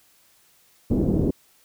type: low-pass noise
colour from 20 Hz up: white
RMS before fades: -21 dBFS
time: 0.9-1.31 s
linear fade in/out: 10 ms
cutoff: 370 Hz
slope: 24 dB/octave
effects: white hiss -59 dBFS RMS until 1.64 s